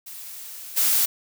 blue noise with level steps, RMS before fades -38 / -20 dBFS, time 0.06-1.06 s, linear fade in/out 10 ms, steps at 0.76 s, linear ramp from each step 20 ms, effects none

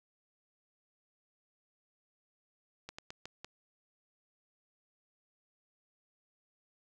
slowing click train, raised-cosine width 0.2 ms, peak -26 dBFS, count 5, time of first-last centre 2.89-3.446 s, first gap 95 ms, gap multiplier 1.26, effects 11-bit

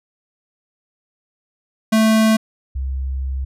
square / sine tone pair in turn, 220 / 66.28 Hz, A3 / C2, 0 / +23 cents, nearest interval octave + major sixth, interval 2077 cents, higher first, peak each -12 / -20 dBFS, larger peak first, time 1.92-2.37 / 2.75-3.45 s, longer second, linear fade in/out 10 ms, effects resampled to 32000 Hz

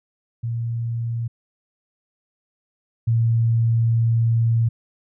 sine tone pair in turn, 116.54 / 115.07 Hz, A#2 / A#2, 0 / -22 cents, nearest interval unison, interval 22 cents, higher first, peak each -22 / -15 dBFS, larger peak second, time 0.43-1.28 / 3.07-4.69 s, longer second, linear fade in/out 10 ms, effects none

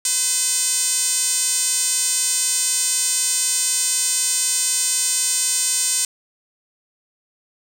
5% pulse tone with band-pass filter, 508 Hz, B4, 49 cents sharp, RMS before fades -20 dBFS, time 0.05-6.05 s, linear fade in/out 2 ms, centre 8700 Hz, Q 6.7, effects none

